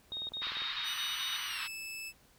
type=click train; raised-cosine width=1 ms; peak=-36 dBFS; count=11; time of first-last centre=0.12-0.62 s; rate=20 Hz
type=tone bursts; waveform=sine; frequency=3729 Hz; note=A#7; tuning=in tune; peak=-36 dBFS; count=6; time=0.12-1.365 s; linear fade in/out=2 ms; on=170 ms; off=45 ms
type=band-pass noise; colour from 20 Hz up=white; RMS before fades=-40 dBFS; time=0.41-1.68 s; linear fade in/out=20 ms; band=1000 to 4300 Hz; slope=48 dB/octave
type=tone with pitch glide; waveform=sawtooth; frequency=2960 to 2622 Hz; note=F#7 to E7; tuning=0 to -10 cents; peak=-37 dBFS; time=0.83-2.13 s; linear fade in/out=50 ms; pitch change=-210 cents; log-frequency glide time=1.46-1.62 s
effects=pink hiss -64 dBFS RMS until 2.38 s